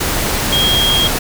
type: tone in noise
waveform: sine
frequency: 3250 Hz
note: G#7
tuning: 38 cents flat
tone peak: -12 dBFS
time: 0.52-1.08 s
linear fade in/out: 10 ms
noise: pink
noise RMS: -17 dBFS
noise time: 0-1.19 s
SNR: +2 dB
effects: none